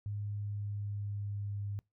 sine tone with pitch glide, 103 to 101.41 Hz, G#2 to G#2, -14 to -41 cents, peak -35 dBFS, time 0.06-1.79 s, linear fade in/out 0 ms, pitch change -27 cents, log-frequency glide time 0.27-1.63 s, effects noise-tail reverb RT60 0.2 s tail -25 dB re dry

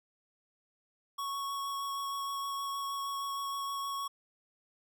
square tone with vibrato, 1108.7 Hz, C#6, in tune, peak -35 dBFS, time 1.18-4.08 s, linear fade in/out 10 ms, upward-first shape sine, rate 6.4 Hz, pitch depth 10 cents each way, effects none

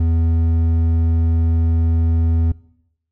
triangle tone with hard clipping, 82.41 Hz, E2, in tune, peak -15 dBFS, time 0-2.52 s, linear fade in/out 5 ms, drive 10 dB, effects noise-tail reverb RT60 0.8 s tail -21 dB re dry

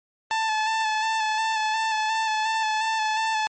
sawtooth tone with vibrato, 876 Hz, A5, 8 cents flat, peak -18 dBFS, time 0.31-3.47 s, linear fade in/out 0 ms, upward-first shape square, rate 2.8 Hz, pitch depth 22 cents each way, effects low-pass 6000 Hz 12 dB/octave + MP3 32 kbps

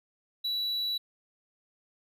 triangle tone, 3932 Hz, B7, 8 cents flat, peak -27 dBFS, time 0.44-0.98 s, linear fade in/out 10 ms, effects none

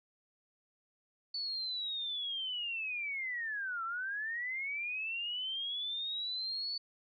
sine linear two-way sweep, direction down then up, 4493 to 1318.5 to 4493 Hz, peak -35 dBFS, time 1.34-6.78 s, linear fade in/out 5 ms, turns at 3.84 s, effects none

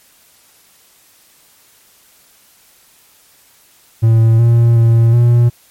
triangle tone with pitch steps, 113.2 / 117.1 / 115.3 / 119.4 Hz, A2 / A#2 / A#2 / A#2, +50 / +8 / -19 / +42 cents, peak -4 dBFS, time 4.02-5.5 s, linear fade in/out 20 ms, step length 370 ms, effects white hiss -49 dBFS RMS until 5.7 s + MP3 64 kbps

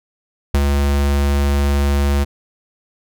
square tone with ADSR envelope, 70.7 Hz, C#2, 35 cents sharp, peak -11 dBFS, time 0.54-2.25 s, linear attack 4 ms, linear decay 50 ms, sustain -3 dB, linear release 22 ms, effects none

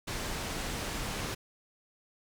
pink low-pass noise, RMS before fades -36 dBFS, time 0.07-1.35 s, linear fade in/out 10 ms, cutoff 9400 Hz, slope 12 dB/octave, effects none

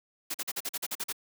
white noise bursts, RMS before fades -33 dBFS, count 10, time 0.3-1.127 s, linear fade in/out 10 ms, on 44 ms, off 43 ms, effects high-pass 200 Hz 12 dB/octave

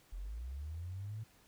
sine linear sweep, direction up, 41.2 to 112.6 Hz, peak -40 dBFS, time 0.12-1.24 s, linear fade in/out 10 ms, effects pink hiss -66 dBFS RMS until 1.47 s

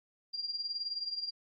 sine tone with tremolo, 4772 Hz, D8, 27 cents sharp, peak -31 dBFS, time 0.33-1.31 s, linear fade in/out 20 ms, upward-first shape triangle, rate 19 Hz, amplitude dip 80%, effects AAC 64 kbps

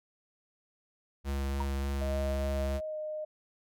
square tone with vibrato, 68.9 Hz, C#2, 10 cents flat, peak -31 dBFS, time 1.24-2.81 s, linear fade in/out 50 ms, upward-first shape sine, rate 3.4 Hz, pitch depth 12 cents each way
sine tone with exponential decay, 941 Hz, A#5, 16 cents sharp, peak -29 dBFS, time 1.6-1.68 s, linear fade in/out 5 ms, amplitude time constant 16 ms
sine tone with pitch glide, 623 to 614.4 Hz, D#5 to D#5, +2 to -22 cents, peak -34 dBFS, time 2.01-3.25 s, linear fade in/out 10 ms, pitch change -24 cents, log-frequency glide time 2.86-2.97 s
effects none

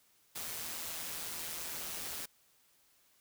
white noise with amplitude modulation, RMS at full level -39 dBFS, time 0.35-2.26 s, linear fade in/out 10 ms, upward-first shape sine, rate 163 Hz, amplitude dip 50%, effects white hiss -69 dBFS RMS until 3.2 s

